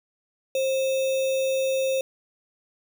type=tone with sample-and-hold; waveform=sine; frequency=531 Hz; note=C5; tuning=25 cents sharp; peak=-21 dBFS; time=0.55-2.01 s; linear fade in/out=2 ms; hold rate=3150 Hz; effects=none